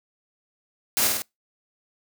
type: noise with echo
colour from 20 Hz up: white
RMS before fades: -22 dBFS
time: 0.97-1.07 s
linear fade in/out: 0 ms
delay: 50 ms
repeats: 3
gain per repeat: -3 dB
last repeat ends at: 1.22 s
effects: noise-tail reverb RT60 0.2 s tail -26 dB re dry + high-pass 80 Hz 12 dB/octave